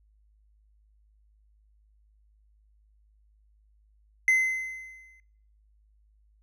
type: tone with exponential decay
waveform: triangle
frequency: 2055 Hz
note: C7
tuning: 32 cents flat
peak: -15 dBFS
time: 4.28-5.2 s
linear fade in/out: 1 ms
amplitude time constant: 200 ms
effects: noise-tail reverb RT60 0.6 s tail -21 dB re dry + added 52 Hz sine -60 dBFS peak until 6.42 s